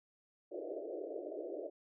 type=band-pass noise; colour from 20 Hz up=pink; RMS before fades=-43 dBFS; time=0.51-1.7 s; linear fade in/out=20 ms; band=310 to 660 Hz; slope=96 dB/octave; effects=none